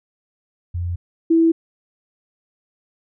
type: tone pair in turn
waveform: sine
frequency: 87.31 / 328.7 Hz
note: F2 / E4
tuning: 0 / -5 cents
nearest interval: octave + major seventh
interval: 2295 cents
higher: second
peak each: -21 / -11 dBFS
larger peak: second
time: 0.74-0.96 / 1.3-1.52 s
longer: neither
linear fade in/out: 10 ms
effects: none